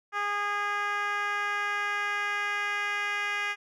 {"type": "tone with band-pass filter sweep", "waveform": "10% pulse", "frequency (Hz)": 410, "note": "G#4", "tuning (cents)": -22, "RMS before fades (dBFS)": -30, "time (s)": [0.12, 3.56], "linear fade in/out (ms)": 50, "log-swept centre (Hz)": [1300, 2100], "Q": 1.6, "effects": []}